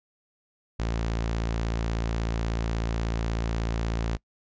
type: tone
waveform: sawtooth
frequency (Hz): 56.4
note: A1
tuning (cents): +44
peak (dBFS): -22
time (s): 0.79-4.17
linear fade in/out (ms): 10
effects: noise-tail reverb RT60 0.1 s tail -23 dB re dry + resampled to 16000 Hz